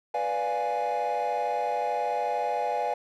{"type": "chord", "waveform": "triangle", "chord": "B diminished seventh", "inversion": "none", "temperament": "equal", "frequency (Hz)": [493.9, 587.3, 698.5, 830.6], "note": ["B4", "D5", "F5", "Ab5"], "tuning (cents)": [0, 0, 0, 0], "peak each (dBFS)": [-30, -30, -28, -26], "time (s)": [0.14, 2.94], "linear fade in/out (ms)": 5, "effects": ["tanh soft clip ceiling -19 dBFS"]}